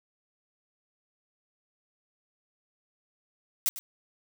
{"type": "noise with echo", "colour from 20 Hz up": "blue", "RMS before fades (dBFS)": -25, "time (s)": [3.66, 3.69], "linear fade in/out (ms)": 0, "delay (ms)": 100, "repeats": 1, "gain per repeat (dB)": -14, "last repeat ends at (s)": 3.79, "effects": []}